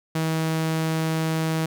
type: tone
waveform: sawtooth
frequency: 160.3 Hz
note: E3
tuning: 48 cents flat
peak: -18 dBFS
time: 0.15-1.66 s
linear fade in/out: 5 ms
effects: none